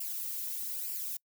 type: noise with flanger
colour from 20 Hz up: violet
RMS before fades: -37 dBFS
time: 0-1.17 s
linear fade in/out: 5 ms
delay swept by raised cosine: 0.39 to 1.99 ms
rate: 1.1 Hz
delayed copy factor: +0.6
effects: noise-tail reverb RT60 0.1 s tail -26 dB re dry